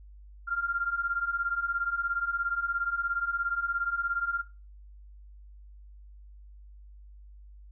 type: beating tone pair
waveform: sine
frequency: 1381 / 1398 Hz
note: F6 / F6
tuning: -20 / +1 cents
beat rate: 17 Hz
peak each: -31 / -30 dBFS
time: 0.47-4.42 s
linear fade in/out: 20 ms
effects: noise-tail reverb RT60 0.3 s tail -19 dB re dry + added 50 Hz sine -47 dBFS peak until 7.71 s